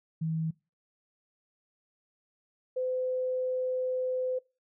sine tone pair in turn, 160.7 / 510.2 Hz, E3 / C5, -44 / -44 cents, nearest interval octave + minor sixth, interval 2000 cents, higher second, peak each -28 dBFS, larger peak neither, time 0.21-0.51 / 2.76-4.39 s, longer second, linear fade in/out 10 ms, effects noise-tail reverb RT60 0.3 s tail -24 dB re dry

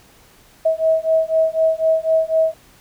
sine beating tone pair, 641 / 645 Hz, E5 / E5, -49 / -38 cents, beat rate 4 Hz, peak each -17 dBFS, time 0.65-2.54 s, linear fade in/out 10 ms, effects pink hiss -50 dBFS RMS until 2.8 s

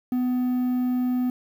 triangle tone with quantisation, 250 Hz, B3, 21 cents sharp, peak -19 dBFS, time 0.12-1.3 s, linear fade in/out 2 ms, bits 8, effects none

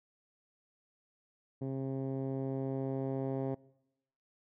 10% pulse tone with low-pass filter sweep, 134.1 Hz, C3, 43 cents sharp, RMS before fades -36 dBFS, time 1.61-3.55 s, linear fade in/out 10 ms, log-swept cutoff 330 to 580 Hz, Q 0.77, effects noise-tail reverb RT60 0.9 s tail -23 dB re dry

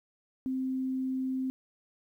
sine tone, 260.9 Hz, C4, 5 cents flat, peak -29 dBFS, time 0.46-1.5 s, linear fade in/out 0 ms, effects 11-bit

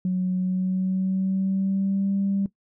sine tone with pitch glide, 183.8 to 196.99 Hz, F#3 to G3, -11 to +9 cents, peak -20 dBFS, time 0.05-2.46 s, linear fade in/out 2 ms, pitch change +120 cents, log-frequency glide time 0.37-2.13 s, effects noise-tail reverb RT60 0.1 s tail -18 dB re dry + tanh soft clip ceiling -16 dBFS

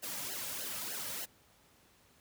white noise with flanger, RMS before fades -40 dBFS, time 0.02-1.26 s, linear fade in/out 20 ms, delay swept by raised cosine 0.83 to 2.83 ms, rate 3.3 Hz, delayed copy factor -0.95, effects pink hiss -65 dBFS RMS until 2.2 s + high-pass 60 Hz 12 dB/octave

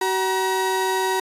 35% pulse tone pair together, 377.7 / 951 Hz, F#4 / A#5, +36 / +34 cents, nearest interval octave + major third, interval 1598 cents, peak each -21 dBFS, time 0.01-1.2 s, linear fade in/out 5 ms, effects resampled to 32000 Hz

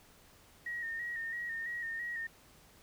sine tone with vibrato, 1864.7 Hz, A#6, in tune, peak -36 dBFS, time 0.66-2.27 s, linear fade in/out 5 ms, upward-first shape square, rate 3 Hz, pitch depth 34 cents each way, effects pink hiss -61 dBFS RMS until 2.82 s

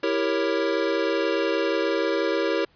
square chord, E diminished seventh, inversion none, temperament equal with one note detuned, 329.6 / 395.9 / 466.2 / 554.4 Hz, E4 / G4 / Bb4 / Db5, 0 / +17 / 0 / 0 cents, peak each -28 dBFS, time 0.03-2.65 s, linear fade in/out 5 ms, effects pink hiss -61 dBFS RMS until 2.75 s + resampled to 11025 Hz

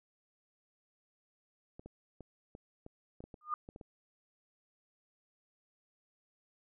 clicks, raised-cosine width 2 ms, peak -35 dBFS, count 11, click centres 1.795 / 1.86 / 2.207 / 2.551 / 2.864 / 3.205 / 3.24 / 3.342 / 3.689 / 3.761 / 3.812 s
sine tone with exponential growth, 1218 Hz, D#6, 37 cents flat, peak -28 dBFS, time 3.41-3.54 s, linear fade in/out 2 ms, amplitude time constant 27 ms
effects none

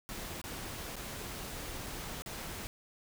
pink noise with dropouts, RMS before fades -42 dBFS, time 0.09-2.67 s, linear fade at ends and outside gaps 0 ms, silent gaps 0.415-0.44 / 0.957-0.965 / 1.864-1.867 / 2.221-2.261 s, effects none

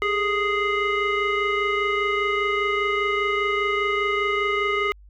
sine tone with frequency modulation, 1244.5 Hz, D#6, in tune, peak -19 dBFS, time 0.02-4.92 s, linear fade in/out 0 ms, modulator 838 Hz, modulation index 1.4, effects tanh soft clip ceiling -15 dBFS + added 50 Hz sine -45 dBFS peak until 5.09 s

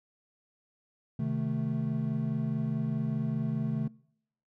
triangle chord, A diminished, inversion first, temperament equal, 130.81 / 155.56 / 220 Hz, C3 / Eb3 / A3, 0 / 0 / 0 cents, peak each -31 dBFS, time 1.19-3.88 s, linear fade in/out 5 ms, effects noise-tail reverb RT60 0.7 s tail -24 dB re dry

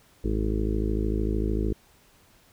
harmonic tone, 53.3 Hz, G#1, 46 cents sharp, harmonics 1 / 2 / 3 / 4 / 5 / 6 / 7 / 8 / 9, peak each -26 / -32 / -40 / -32 / -41 / -32 / -34 / -35 / -44 dBFS, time 0.24-1.73 s, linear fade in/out 5 ms, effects pink hiss -59 dBFS RMS until 2.52 s

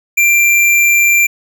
square tone, 2367 Hz, D7, 13 cents sharp, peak -8 dBFS, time 0.17-1.27 s, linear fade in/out 10 ms, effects none

